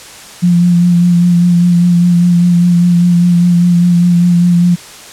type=tone with vibrato; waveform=sine; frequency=174.61 Hz; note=F3; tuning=in tune; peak=-5 dBFS; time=0.42-4.76 s; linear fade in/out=20 ms; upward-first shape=sine; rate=5 Hz; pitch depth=23 cents each way; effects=white hiss -32 dBFS RMS until 5.12 s + low-pass 9000 Hz 12 dB/octave